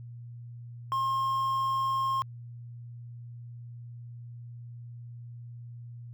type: tone with quantisation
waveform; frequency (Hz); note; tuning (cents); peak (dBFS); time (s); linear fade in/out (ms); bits
triangle; 1069; C6; +37; -24; 0.92-2.22; 0; 9
effects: added 119 Hz sine -41 dBFS peak until 6.13 s